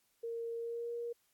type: tone with pitch glide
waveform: sine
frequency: 462.9 to 471.8 Hz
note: A#4 to A#4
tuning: -12 to +21 cents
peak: -37 dBFS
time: 0.23-1.13 s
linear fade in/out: 10 ms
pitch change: +33 cents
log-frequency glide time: 0.56-0.92 s
effects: white hiss -75 dBFS RMS until 1.33 s + AAC 64 kbps